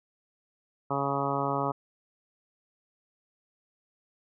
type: harmonic tone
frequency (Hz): 139.4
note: C#3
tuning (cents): +10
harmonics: 1 / 2 / 3 / 4 / 5 / 6 / 7 / 8 / 9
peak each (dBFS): -35 / -35 / -35 / -35 / -35 / -35 / -35 / -35 / -35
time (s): 0.9-1.72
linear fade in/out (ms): 10
effects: none